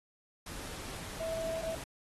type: tone in noise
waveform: sine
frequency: 652 Hz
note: E5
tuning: 19 cents flat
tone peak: -34 dBFS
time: 1.2-1.75 s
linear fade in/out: 5 ms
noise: pink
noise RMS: -44 dBFS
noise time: 0.46-1.84 s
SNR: +7 dB
effects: AAC 32 kbps